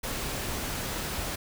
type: noise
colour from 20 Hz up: pink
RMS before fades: -33 dBFS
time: 0.03-1.36 s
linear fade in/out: 10 ms
effects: none